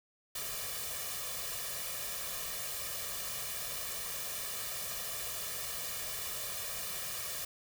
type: noise with comb filter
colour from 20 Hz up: white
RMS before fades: -39 dBFS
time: 0.35-7.45 s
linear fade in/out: 5 ms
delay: 1.7 ms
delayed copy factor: +0.75
effects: none